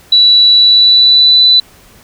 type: tone with pitch glide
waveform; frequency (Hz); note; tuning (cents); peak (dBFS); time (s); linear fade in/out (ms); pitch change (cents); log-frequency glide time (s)
sine; 3940 to 3986; B7 to B7; -5 to +15; -3; 0.12-1.6; 5; +20; 0.55-1.43
effects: pink hiss -42 dBFS RMS until 2.03 s